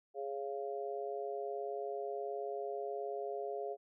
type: harmonic tone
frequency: 138.59 Hz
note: C#3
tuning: in tune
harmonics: 3 / 4 / 5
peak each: -40 / -44 / -42 dBFS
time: 0.14-3.77 s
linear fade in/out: 50 ms
effects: none